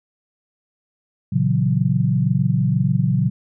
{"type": "chord", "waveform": "sine", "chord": "F# dominant seventh", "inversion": "first", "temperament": "equal", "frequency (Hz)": [116.54, 138.59, 164.81, 185], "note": ["A#2", "C#3", "E3", "F#3"], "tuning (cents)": [0, 0, 0, 0], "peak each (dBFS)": [-21, -19, -23, -21], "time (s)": [1.32, 3.3], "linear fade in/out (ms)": 10, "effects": []}